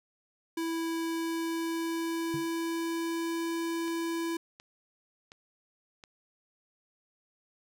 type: tone with pitch glide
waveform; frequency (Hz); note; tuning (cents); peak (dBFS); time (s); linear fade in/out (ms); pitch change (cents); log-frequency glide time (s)
square; 329.6 to 333; E4 to E4; 0 to +18; -31; 0.57-4.37; 5; +18; 1.02-3.5
type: tone with exponential decay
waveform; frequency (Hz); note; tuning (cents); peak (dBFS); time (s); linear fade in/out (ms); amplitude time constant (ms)
triangle; 146.83; D3; 0; -30; 2.34-2.5; 0; 33
type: click train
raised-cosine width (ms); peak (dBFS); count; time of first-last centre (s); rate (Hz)
0.2; -31; 4; 3.88-6.038; 1.39
effects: none